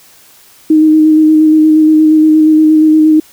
sine tone with vibrato, 311.1 Hz, D#4, in tune, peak -3 dBFS, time 0.7-3.2 s, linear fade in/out 5 ms, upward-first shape square, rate 8.5 Hz, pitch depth 14 cents each way, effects white hiss -42 dBFS RMS until 3.32 s

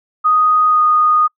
sine tone with pitch glide, 1245 to 1234.3 Hz, D#6 to D#6, +1 to -14 cents, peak -9 dBFS, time 0.24-1.28 s, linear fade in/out 20 ms, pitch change -15 cents, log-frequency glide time 0.69-0.81 s, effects noise-tail reverb RT60 0.1 s tail -25 dB re dry

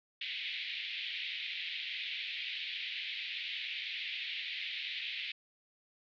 pink band-pass noise, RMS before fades -40 dBFS, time 0.21-5.32 s, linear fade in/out 5 ms, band 2100 to 3900 Hz, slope 48 dB/octave, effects none

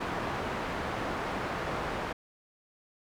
white low-pass noise, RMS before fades -34 dBFS, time 0-2.13 s, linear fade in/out 10 ms, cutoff 1200 Hz, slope 12 dB/octave, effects none

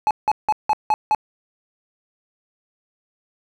triangle tone bursts, 855 Hz, A5, 50 cents flat, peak -12 dBFS, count 6, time 0.07-1.148 s, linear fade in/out 0 ms, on 38 ms, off 170 ms, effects none

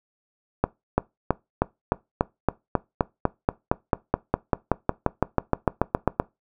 accelerating click train, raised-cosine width 1 ms, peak -4 dBFS, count 27, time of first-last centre 0.64-6.199 s, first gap 340 ms, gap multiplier 0.96, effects noise-tail reverb RT60 0.2 s tail -21 dB re dry

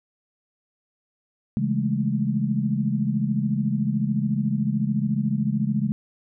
sine chord, A major seventh, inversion first, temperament just, 137.5 / 165 / 206.2 / 220 Hz, C#3 / E3 / G#3 / A3, -14 / +2 / -12 / 0 cents, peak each -26 / -30 / -24 / -27 dBFS, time 1.57-5.92 s, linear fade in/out 0 ms, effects none

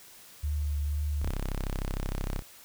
sine tone with vibrato, 73.42 Hz, D2, in tune, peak -27 dBFS, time 0.43-1.3 s, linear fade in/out 10 ms, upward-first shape triangle, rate 2.1 Hz, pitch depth 27 cents each way
sawtooth tone, 33.15 Hz, C1, 23 cents sharp, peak -26 dBFS, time 1.2-2.43 s, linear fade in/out 50 ms
effects white hiss -52 dBFS RMS until 2.64 s

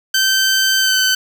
15% pulse tone with pitch glide, 1548 to 1525.8 Hz, G6 to G6, -22 to -47 cents, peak -6 dBFS, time 0.14-1.15 s, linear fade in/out 5 ms, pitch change -25 cents, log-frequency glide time 0.8-0.96 s, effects none

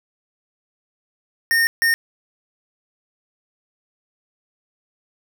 square tone bursts at uneven times, 1835 Hz, A#6, 28 cents flat, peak -15 dBFS, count 2, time 1.51-1.67 / 1.82-1.94 s, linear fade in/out 0 ms, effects none

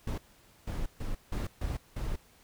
brown noise bursts at uneven times, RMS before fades -33 dBFS, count 6, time 0.07-0.18 / 0.67-0.86 / 1-1.15 / 1.32-1.47 / 1.61-1.77 / 1.96-2.16 s, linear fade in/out 5 ms, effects pink hiss -61 dBFS RMS until 2.43 s

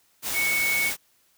sine tone in noise, 2217 Hz, C#7, in tune, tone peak -22 dBFS, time 0.33-0.92 s, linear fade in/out 50 ms, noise white, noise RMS -29 dBFS, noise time 0.22-0.97 s, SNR +4 dB, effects white hiss -64 dBFS RMS until 1.37 s

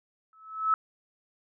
sine tone with exponential growth, 1300 Hz, E6, 24 cents flat, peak -18 dBFS, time 0.33-0.74 s, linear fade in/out 1 ms, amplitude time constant 89 ms, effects none

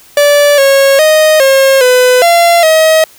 45% pulse tone with pitch steps, 580 / 548 / 622 / 539 / 502 / 685 / 635 Hz, D5 / C#5 / D#5 / C#5 / B4 / F5 / D#5, -22 / -20 / -1 / -49 / +28 / -34 / +35 cents, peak -4 dBFS, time 0.17-3.04 s, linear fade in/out 2 ms, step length 410 ms, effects white hiss -40 dBFS RMS until 3.18 s

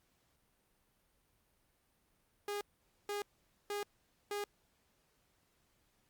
sawtooth tone bursts, 409.7 Hz, G#4, 24 cents flat, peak -33 dBFS, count 4, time 2.48-4.44 s, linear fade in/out 2 ms, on 130 ms, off 480 ms, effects pink hiss -75 dBFS RMS until 6.09 s + Opus 48 kbps

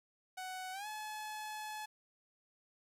sawtooth tone with pitch glide, 745 to 855.8 Hz, F#5 to A5, +12 to -48 cents, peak -38 dBFS, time 0.37-1.86 s, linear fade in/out 10 ms, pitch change +240 cents, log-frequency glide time 0.72-0.87 s, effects resampled to 32000 Hz + 11-bit

